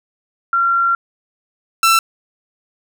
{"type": "tone pair in turn", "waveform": ["sine", "sawtooth"], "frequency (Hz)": [1373, 1338.5], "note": ["F6", "E6"], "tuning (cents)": [-30, 26], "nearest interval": "unison", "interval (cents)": 44, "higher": "first", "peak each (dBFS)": [-12, -6], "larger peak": "second", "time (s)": [[0.53, 0.95], [1.83, 1.99]], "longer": "first", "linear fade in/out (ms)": 2, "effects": []}